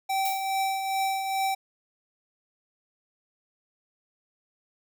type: tone with tremolo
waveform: square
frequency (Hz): 774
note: G5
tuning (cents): -22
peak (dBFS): -24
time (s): 0.09-1.55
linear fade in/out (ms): 10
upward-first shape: triangle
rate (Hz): 2.4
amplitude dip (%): 50
type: noise with exponential decay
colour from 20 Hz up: violet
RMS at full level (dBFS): -30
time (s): 0.25-0.64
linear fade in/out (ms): 5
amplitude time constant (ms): 84
effects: none